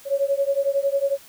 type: beating tone pair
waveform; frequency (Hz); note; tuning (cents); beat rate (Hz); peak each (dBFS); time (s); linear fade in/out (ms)
sine; 550 / 561; C#5 / C#5; -14 / +21; 11; -22; 0.05-1.18; 50
effects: white hiss -48 dBFS RMS until 1.28 s